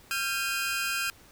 sawtooth tone cluster, 1377 / 1584 / 2492 Hz, F6 / G6 / D#7, -25 / +18 / +2 cents, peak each -29 dBFS, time 0.11-1.1 s, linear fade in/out 0 ms, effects pink hiss -55 dBFS RMS until 1.31 s

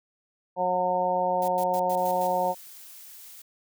harmonic tone, 181.4 Hz, F#3, 34 cents flat, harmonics 1 / 2 / 3 / 4 / 5, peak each -37 / -37 / -27 / -27 / -27 dBFS, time 0.56-2.55 s, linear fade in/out 50 ms
blue noise bursts, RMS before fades -40 dBFS, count 6, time 1.42-2.27 s, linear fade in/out 2 ms, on 60 ms, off 98 ms
blue noise, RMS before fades -46 dBFS, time 1.97-3.42 s, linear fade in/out 5 ms
effects none

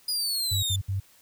sawtooth exponential sweep, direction down, 4978 to 3520 Hz, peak -23 dBFS, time 0.08-0.76 s, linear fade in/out 5 ms
sine tone bursts, 97 Hz, G2, 18 cents flat, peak -25 dBFS, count 3, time 0.51-1.002 s, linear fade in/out 10 ms, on 120 ms, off 66 ms
effects white hiss -58 dBFS RMS until 1.21 s

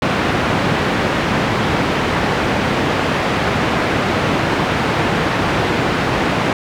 pink band-pass noise, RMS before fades -17 dBFS, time 0.02-6.53 s, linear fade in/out 2 ms, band 110 to 2500 Hz, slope 12 dB/octave, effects none

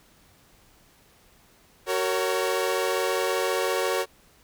sawtooth tone cluster, 375.6 / 461.3 / 556 Hz, F#4 / A#4 / C#5, +26 / -18 / +5 cents, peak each -24 dBFS, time 1.86-4.06 s, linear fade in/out 50 ms, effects pink hiss -58 dBFS RMS until 4.43 s

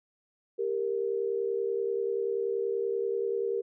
sine tone pair together, 395.8 / 466.2 Hz, G4 / A#4, +17 / 0 cents, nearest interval minor third, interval 283 cents, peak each -30 / -30 dBFS, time 0.58-3.62 s, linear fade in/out 20 ms, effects none

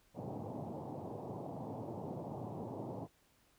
pink band-pass noise, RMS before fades -44 dBFS, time 0.14-3.08 s, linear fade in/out 50 ms, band 100 to 920 Hz, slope 48 dB/octave, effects pink hiss -71 dBFS RMS until 3.58 s

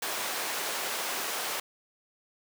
pink high-pass noise, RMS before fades -33 dBFS, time 0.02-1.6 s, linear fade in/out 5 ms, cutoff 560 Hz, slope 12 dB/octave, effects none

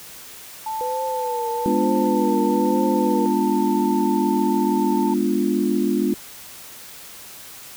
sine tone with pitch glide, 880 to 890.7 Hz, A5 to A5, 0 to +21 cents, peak -24 dBFS, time 0.66-5.14 s, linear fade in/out 5 ms, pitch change +21 cents, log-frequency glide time 1.01-2.47 s
sine tone with vibrato, 495.1 Hz, B4, 4 cents sharp, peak -25 dBFS, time 0.81-3.26 s, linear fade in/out 0 ms, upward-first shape triangle, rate 1.1 Hz, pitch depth 100 cents each way
sine chord, G# diminished seventh, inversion none, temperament equal, 207.7 / 246.9 / 293.7 / 349.2 Hz, G#3 / B3 / D4 / F4, 0 / 0 / 0 / 0 cents, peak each -23 dBFS, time 1.66-6.14 s, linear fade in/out 0 ms
effects white hiss -40 dBFS RMS until 7.76 s

